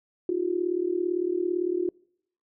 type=tone with amplitude modulation; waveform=sine; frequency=355.2 Hz; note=F4; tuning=29 cents sharp; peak=-20 dBFS; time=0.29-1.89 s; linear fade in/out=2 ms; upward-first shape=sine; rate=37.8 Hz; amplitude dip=85%; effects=noise-tail reverb RT60 0.7 s tail -26 dB re dry